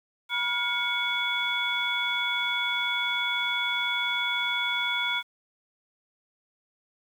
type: tone cluster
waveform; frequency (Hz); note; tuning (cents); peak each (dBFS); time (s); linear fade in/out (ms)
sine; 967 / 1422 / 2225 / 3418; B5 / F6 / C#7 / G#7; -37 / +31 / +6 / +49; -33 / -31 / -29 / -29; 0.29-5.23; 50
effects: tanh soft clip ceiling -14 dBFS + 9-bit